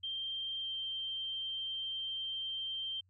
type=tone with pitch glide; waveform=sine; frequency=3162 to 3144 Hz; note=G7 to G7; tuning=+14 to +4 cents; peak=-36 dBFS; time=0.03-3.01 s; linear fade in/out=10 ms; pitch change=-10 cents; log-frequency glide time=0.61-0.71 s; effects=added 92 Hz sine -67 dBFS peak until 3.09 s